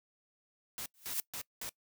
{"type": "noise bursts", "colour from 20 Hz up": "white", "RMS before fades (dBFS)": -41, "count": 4, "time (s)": [0.78, 1.692], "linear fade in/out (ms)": 0, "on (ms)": 78, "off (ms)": 200}
{"type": "noise with exponential growth", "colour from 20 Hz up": "blue", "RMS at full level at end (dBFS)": -31, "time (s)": [0.94, 1.2], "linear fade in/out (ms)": 1, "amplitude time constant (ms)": 56}
{"effects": ["noise-tail reverb RT60 0.1 s tail -22 dB re dry"]}